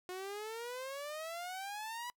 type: exponential sweep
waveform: sawtooth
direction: up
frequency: 360.6 to 987.8 Hz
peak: -37 dBFS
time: 0.09-2.1 s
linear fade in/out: 0 ms
effects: noise-tail reverb RT60 0.1 s tail -26 dB re dry